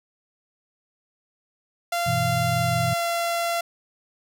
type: tone with pitch glide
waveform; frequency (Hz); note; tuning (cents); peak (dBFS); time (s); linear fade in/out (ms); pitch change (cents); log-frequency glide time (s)
sawtooth; 690 to 682.9; F5 to F5; -21 to -39; -19; 1.92-3.61; 5; -18; 2.53-3.07
type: chord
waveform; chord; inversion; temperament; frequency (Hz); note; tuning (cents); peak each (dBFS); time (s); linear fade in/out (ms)
sine; E minor; first; equal; 98 / 123.47 / 164.81; G2 / B2 / E3; 0 / 0 / 0; -31 / -25 / -28; 2.06-2.94; 10
effects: none